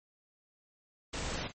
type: noise with echo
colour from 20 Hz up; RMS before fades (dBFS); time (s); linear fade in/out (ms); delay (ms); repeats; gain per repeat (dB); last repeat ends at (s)
pink; -37; 1.13-1.48; 10; 40; 1; -10; 1.52
effects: MP3 32 kbps